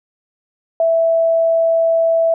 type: tone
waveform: sine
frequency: 659.3 Hz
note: E5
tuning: in tune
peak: -11 dBFS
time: 0.8-2.34 s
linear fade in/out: 2 ms
effects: none